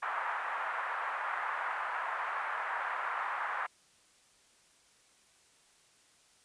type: band-pass noise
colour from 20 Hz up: pink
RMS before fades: -36 dBFS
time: 0.02-3.67 s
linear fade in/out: 10 ms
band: 880 to 1700 Hz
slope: 24 dB/octave
effects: white hiss -65 dBFS RMS until 6.44 s + resampled to 22050 Hz